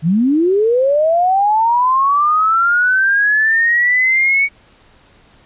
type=linear sweep; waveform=sine; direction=up; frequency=146.83 to 2246 Hz; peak=-10 dBFS; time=0.02-4.49 s; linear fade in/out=50 ms; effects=pink hiss -49 dBFS RMS until 5.45 s + resampled to 8000 Hz